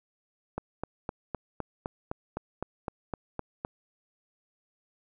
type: click train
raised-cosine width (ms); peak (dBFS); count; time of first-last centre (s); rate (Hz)
1; -18; 13; 0.58-3.649; 3.91
effects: none